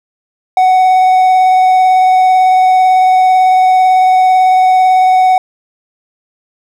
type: tone with vibrato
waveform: triangle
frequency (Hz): 745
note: F#5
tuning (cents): +12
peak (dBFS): -3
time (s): 0.57-5.38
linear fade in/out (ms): 2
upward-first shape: sine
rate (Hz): 18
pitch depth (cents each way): 11
effects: none